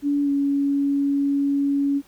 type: tone with pitch glide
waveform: sine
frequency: 286.3 to 280.9 Hz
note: D4 to C#4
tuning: -44 to +23 cents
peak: -18 dBFS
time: 0.02-2.02 s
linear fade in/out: 50 ms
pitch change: -33 cents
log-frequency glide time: 0.23-0.3 s
effects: pink hiss -55 dBFS RMS until 2.07 s